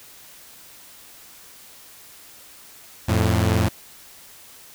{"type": "tone pair together", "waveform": "sawtooth", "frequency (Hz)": [87.5, 110.24], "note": ["F2", "A2"], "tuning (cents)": [4, 4], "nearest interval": "major third", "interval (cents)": 400, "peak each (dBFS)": -16, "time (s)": [3.08, 3.69], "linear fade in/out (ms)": 10, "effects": ["white hiss -46 dBFS RMS until 4.74 s"]}